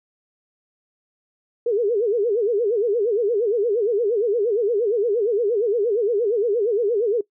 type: tone with vibrato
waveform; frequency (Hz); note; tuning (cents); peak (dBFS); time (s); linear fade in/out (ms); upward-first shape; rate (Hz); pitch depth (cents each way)
sine; 439.2; A4; -3; -17; 1.66-7.21; 5; sine; 8.6; 190
effects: noise-tail reverb RT60 0.1 s tail -20 dB re dry